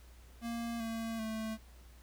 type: tone with pitch steps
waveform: square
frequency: 233.1 / 226.6 / 220.3 Hz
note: A#3 / A#3 / A3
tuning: 0 / -49 / +2 cents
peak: -37 dBFS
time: 0.41-1.58 s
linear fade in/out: 50 ms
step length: 390 ms
effects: added 60 Hz sine -54 dBFS peak until 2.02 s + pink hiss -63 dBFS RMS until 2.02 s